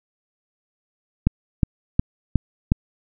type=click train; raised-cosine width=5 ms; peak=-3 dBFS; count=5; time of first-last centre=1.27-2.719 s; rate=2.76 Hz; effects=none